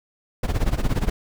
brown noise with tremolo, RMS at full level -18 dBFS, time 0.43-1.1 s, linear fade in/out 5 ms, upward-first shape sine, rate 17 Hz, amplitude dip 85%, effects none

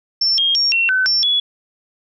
sine tone with pitch steps, 5390 / 3235 / 5540 / 2721 / 1518 / 5400 / 3392 Hz, E8 / G#7 / F8 / F7 / F#6 / E8 / G#7, +38 / -46 / -15 / -46 / +44 / +41 / +36 cents, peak -13 dBFS, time 0.21-1.4 s, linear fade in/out 5 ms, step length 170 ms, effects none

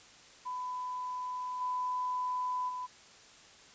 sine tone with level steps, 1001 Hz, B5, 23 cents sharp, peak -35 / -31 / -36 dBFS, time 0.45-2.87 s, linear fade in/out 20 ms, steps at 1.6 / 2.68 s, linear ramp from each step 20 ms, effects white hiss -56 dBFS RMS until 3.74 s + resampled to 16000 Hz

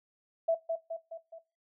sine tone with echo, 659.3 Hz, E5, in tune, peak -23 dBFS, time 0.48-0.55 s, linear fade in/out 10 ms, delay 210 ms, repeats 4, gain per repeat -5 dB, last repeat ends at 1.39 s, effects noise-tail reverb RT60 0.3 s tail -20 dB re dry

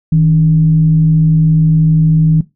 sine tone with frequency modulation, 158.4 Hz, D#3, 31 cents sharp, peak -6 dBFS, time 0.12-2.41 s, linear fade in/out 5 ms, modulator 127 Hz, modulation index 0.25, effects noise-tail reverb RT60 0.2 s tail -17 dB re dry

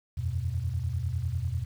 sine chord, E suspended second, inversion none, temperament equal, 82.41 / 92.5 / 123.47 Hz, E2 / F#2 / B2, 0 / 0 / 0 cents, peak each -32 dBFS, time 0.17-1.65 s, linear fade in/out 10 ms, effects 9-bit

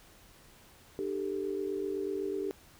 sine chord, D suspended fourth, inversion none, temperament equal with one note detuned, 301.1 / 392 / 440 Hz, D4 / G4 / A4, +43 / 0 / 0 cents, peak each -39 / -33 / -39 dBFS, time 0.99-2.51 s, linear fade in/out 0 ms, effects pink hiss -58 dBFS RMS until 2.79 s

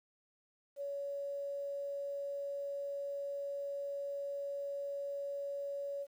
sine tone with quantisation, 563 Hz, C#5, 27 cents sharp, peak -37 dBFS, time 0.76-6.07 s, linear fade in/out 50 ms, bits 11, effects none

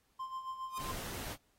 triangle tone with tremolo, 1046.5 Hz, C6, in tune, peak -35 dBFS, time 0.19-0.92 s, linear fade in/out 10 ms, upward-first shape sine, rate 7.3 Hz, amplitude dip 65%
5% pulse tone with exponential growth, 1227 Hz, D#6, 25 cents flat, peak -29 dBFS, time 0.67-0.78 s, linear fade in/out 0 ms, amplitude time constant 23 ms
pink noise, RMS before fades -43 dBFS, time 0.77-1.37 s, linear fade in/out 50 ms
effects pink hiss -74 dBFS RMS until 1.58 s + AAC 48 kbps

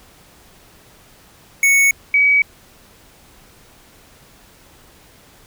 square / sine tone pair in turn, 2217 / 2271 Hz, C#7 / C#7, 0 / +41 cents, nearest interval unison, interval 41 cents, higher second, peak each -11 / -10 dBFS, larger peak second, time 1.63-1.91 / 2.14-2.42 s, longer neither, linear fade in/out 2 ms, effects pink hiss -48 dBFS RMS until 5.46 s

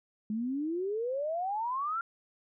sine exponential sweep, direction up, 208.3 to 1396.9 Hz, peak -30 dBFS, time 0.3-2.01 s, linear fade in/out 2 ms, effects none

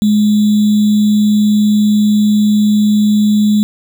sine tone with sample-and-hold, 210.2 Hz, G#3, 21 cents sharp, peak -7 dBFS, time 0.02-3.63 s, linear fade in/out 0 ms, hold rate 3675 Hz, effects none

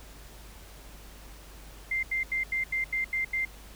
sine tone bursts, 2092 Hz, C7, 1 cent flat, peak -26 dBFS, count 8, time 1.91-3.451 s, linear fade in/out 5 ms, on 120 ms, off 83 ms, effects added 50 Hz sine -47 dBFS peak until 3.75 s + pink hiss -51 dBFS RMS until 3.75 s

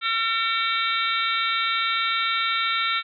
harmonic tone with a mistuned harmonic, 453.4 Hz, A#4, 48 cents flat, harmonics 3 / 4 / 5 / 6 / 7 / 8 / 9, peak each -25 / -32 / -27 / -34 / -34 / -29 / -31 dBFS, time 0.01-3.03 s, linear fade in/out 50 ms, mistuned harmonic 9, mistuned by -64 cents, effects none

